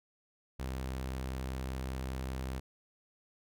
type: tone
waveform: sawtooth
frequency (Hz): 65.1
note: C2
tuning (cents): -8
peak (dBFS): -32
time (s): 0.59-2.6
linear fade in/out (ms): 10
effects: none